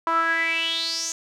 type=tone with band-pass filter sweep; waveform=sawtooth; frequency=329.6 Hz; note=E4; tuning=in tune; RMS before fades=-24 dBFS; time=0.07-1.12 s; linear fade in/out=0 ms; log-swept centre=1100 to 6700 Hz; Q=7.5; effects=none